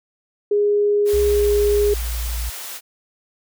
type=tone; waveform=sine; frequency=412.1 Hz; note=G#4; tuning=13 cents flat; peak=-14 dBFS; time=0.51-1.94 s; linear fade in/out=5 ms
type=high-pass noise; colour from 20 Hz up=white; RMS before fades=-32 dBFS; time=1.05-2.81 s; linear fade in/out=50 ms; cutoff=490 Hz; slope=12 dB/octave
type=tone with pitch glide; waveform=sine; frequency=64 to 57.68 Hz; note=C2 to A#1; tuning=-38 to -18 cents; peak=-22 dBFS; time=1.13-2.5 s; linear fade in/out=10 ms; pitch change=-180 cents; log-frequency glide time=1.24-1.5 s
effects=none